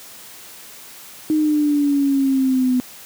sine exponential sweep, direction down, 311.1 to 250 Hz, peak -14 dBFS, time 1.3-2.8 s, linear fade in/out 0 ms, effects white hiss -40 dBFS RMS until 3.05 s + high-pass 100 Hz 12 dB/octave

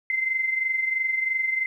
sine tone pair together, 2071 / 2094 Hz, C7 / C7, -18 / +1 cents, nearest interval unison, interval 19 cents, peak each -23 / -30 dBFS, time 0.1-1.66 s, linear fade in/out 2 ms, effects 10-bit

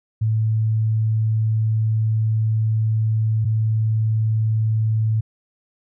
sine tone pair in turn, 110 / 110 Hz, A2 / A2, 0 / 0 cents, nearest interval unison, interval 0 cents, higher neither, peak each -16 dBFS, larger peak neither, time 0.21-3.45 / 3.45-5.21 s, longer first, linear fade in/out 10 ms, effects none

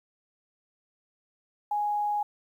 sine tone, 830.6 Hz, G#5, in tune, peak -25 dBFS, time 1.71-2.23 s, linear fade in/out 5 ms, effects 10-bit

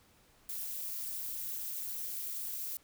violet noise with amplitude modulation, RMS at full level -35 dBFS, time 0.49-2.77 s, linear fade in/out 2 ms, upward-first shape sine, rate 292 Hz, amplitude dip 100%, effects pink hiss -65 dBFS RMS until 2.83 s

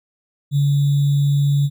sine tone with sample-and-hold, 142.3 Hz, C#3, 46 cents sharp, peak -13 dBFS, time 0.51-1.7 s, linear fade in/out 50 ms, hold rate 3675 Hz, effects none

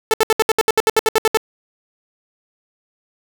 sawtooth tone bursts, 440 Hz, A4, in tune, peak -7 dBFS, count 14, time 0.11-1.372 s, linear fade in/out 0 ms, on 27 ms, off 68 ms, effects none

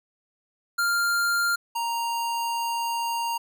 square tone pair in turn, 1396.9 / 932.3 Hz, F6 / A#5, 0 / 0 cents, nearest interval perfect fifth, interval 700 cents, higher first, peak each -22 / -26 dBFS, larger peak first, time 0.78-1.56 / 1.75-3.38 s, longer second, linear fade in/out 10 ms, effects none

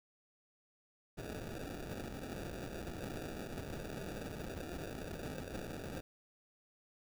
blue noise with sample-and-hold, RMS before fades -44 dBFS, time 1.17-6.01 s, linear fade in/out 10 ms, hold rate 1050 Hz, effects none

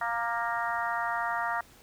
harmonic tone with a mistuned harmonic, 233.1 Hz, A#3, in tune, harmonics 3 / 4 / 5 / 6 / 7 / 8, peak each -34 / -33 / -35 / -35 / -41 / -36 dBFS, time 0.01-1.61 s, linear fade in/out 5 ms, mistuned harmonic 5, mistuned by +23 cents, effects pink hiss -56 dBFS RMS until 1.82 s

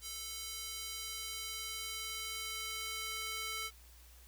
square tone with high-pass filter sweep, 440.2 Hz, A4, 1 cent sharp, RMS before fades -42 dBFS, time 0.01-3.71 s, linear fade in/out 50 ms, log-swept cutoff 4300 to 1900 Hz, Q 0.86, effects added 60 Hz sine -57 dBFS peak until 4.27 s + white hiss -62 dBFS RMS until 4.27 s

